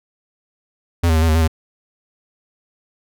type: tone with pitch steps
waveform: square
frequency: 85.2 / 80.6 / 79.2 / 82.3 / 78.1 / 82.1 / 79.7 Hz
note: F2 / E2 / D#2 / E2 / D#2 / E2 / D#2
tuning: -42 / -38 / +31 / -2 / +7 / -6 / +42 cents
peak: -13 dBFS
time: 1.03-1.478 s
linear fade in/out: 10 ms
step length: 64 ms
effects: none